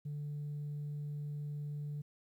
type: tone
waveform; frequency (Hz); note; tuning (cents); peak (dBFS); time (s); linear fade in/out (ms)
sine; 146.83; D3; 0; -36; 0.05-2.02; 10
effects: tanh soft clip ceiling -36 dBFS + 12-bit